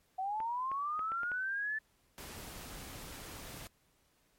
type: linear sweep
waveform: sine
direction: up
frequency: 740 to 1762 Hz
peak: -33 dBFS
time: 0.18-1.79 s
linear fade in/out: 10 ms
type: clicks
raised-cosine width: 0.5 ms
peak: -31 dBFS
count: 6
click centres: 0.403 / 0.716 / 0.993 / 1.119 / 1.233 / 1.317 s
type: noise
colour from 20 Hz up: pink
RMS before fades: -47 dBFS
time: 2.18-3.67 s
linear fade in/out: 0 ms
effects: pink hiss -72 dBFS RMS until 4.38 s + MP3 64 kbps